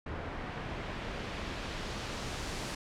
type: noise with low-pass filter sweep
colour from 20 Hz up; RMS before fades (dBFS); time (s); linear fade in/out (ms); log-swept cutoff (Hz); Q
pink; -39; 0.06-2.75; 5; 1700 to 7700; 0.82
effects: none